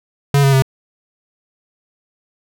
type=tone with pitch steps; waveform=square; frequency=141.1 / 137.24 / 133.49 Hz; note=C#3 / C#3 / C3; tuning=+31 / -17 / +35 cents; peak=-10 dBFS; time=0.34-0.622 s; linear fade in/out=2 ms; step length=94 ms; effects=none